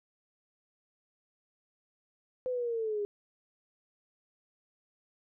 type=linear sweep; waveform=sine; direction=down; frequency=512 to 404.9 Hz; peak=-30 dBFS; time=2.46-3.05 s; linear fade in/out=0 ms; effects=none